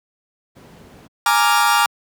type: noise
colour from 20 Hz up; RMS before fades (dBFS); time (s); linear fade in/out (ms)
brown; -35; 0.55-1.08; 20
type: chord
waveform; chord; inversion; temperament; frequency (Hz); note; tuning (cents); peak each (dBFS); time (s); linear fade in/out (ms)
40% pulse; Bb dominant seventh; third; equal; 830.6 / 932.3 / 1174.7 / 1396.9; Ab5 / Bb5 / D6 / F6; 0 / 0 / 0 / 0; -18; 1.26-1.86; 2
effects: high-pass 150 Hz 12 dB/octave